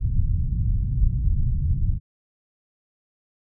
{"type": "low-pass noise", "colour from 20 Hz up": "pink", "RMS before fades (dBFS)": -21, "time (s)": [0, 2], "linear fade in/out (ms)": 50, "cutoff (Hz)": 130, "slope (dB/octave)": 24, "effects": []}